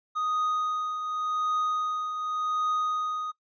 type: tone with tremolo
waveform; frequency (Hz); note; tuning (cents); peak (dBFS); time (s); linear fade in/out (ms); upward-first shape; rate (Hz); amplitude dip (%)
triangle; 1244.5; D#6; 0; -22; 0.15-3.32; 20; triangle; 0.88; 55
effects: noise-tail reverb RT60 0.1 s tail -20 dB re dry + resampled to 16000 Hz